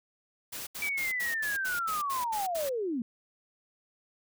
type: noise bursts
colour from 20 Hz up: white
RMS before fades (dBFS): -39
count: 10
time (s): 0.52-2.695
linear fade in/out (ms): 10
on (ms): 150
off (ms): 75
type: linear sweep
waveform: sine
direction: down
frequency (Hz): 2325 to 218.2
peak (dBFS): -29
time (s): 0.82-3.02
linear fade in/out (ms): 2
effects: none